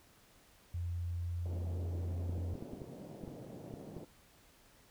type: tone with pitch glide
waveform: sine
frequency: 86.7 to 87.56 Hz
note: F2 to F2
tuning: -12 to +5 cents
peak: -35 dBFS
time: 0.74-2.54 s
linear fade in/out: 5 ms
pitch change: +17 cents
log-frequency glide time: 1.22-2.33 s
type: band-pass noise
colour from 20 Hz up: pink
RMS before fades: -49 dBFS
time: 1.45-4.05 s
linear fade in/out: 10 ms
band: 120 to 630 Hz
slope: 24 dB/octave
type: clicks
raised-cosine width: 3 ms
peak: -32 dBFS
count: 10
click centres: 2.295 / 2.381 / 2.554 / 2.625 / 2.734 / 2.818 / 3.238 / 3.278 / 3.739 / 3.967 s
effects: pink hiss -64 dBFS RMS until 4.9 s